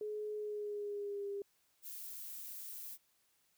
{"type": "tone with pitch glide", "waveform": "sine", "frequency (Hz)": [423.2, 401.3], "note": ["G#4", "G4"], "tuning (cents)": [33, 41], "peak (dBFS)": -38, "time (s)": [0.01, 1.42], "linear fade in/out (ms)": 2, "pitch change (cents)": -92, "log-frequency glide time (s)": [0.35, 1.28]}
{"type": "noise", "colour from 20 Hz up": "violet", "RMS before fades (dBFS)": -47, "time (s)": [1.82, 2.98], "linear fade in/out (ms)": 50}
{"effects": ["white hiss -75 dBFS RMS until 3.57 s"]}